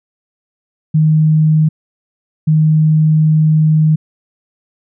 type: tone pair in turn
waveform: sine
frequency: 155.7 / 155.7 Hz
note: D#3 / D#3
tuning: +2 / +2 cents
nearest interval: unison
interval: 0 cents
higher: neither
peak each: -7 dBFS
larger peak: neither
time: 0.94-1.69 / 2.47-3.96 s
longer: second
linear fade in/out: 10 ms
effects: none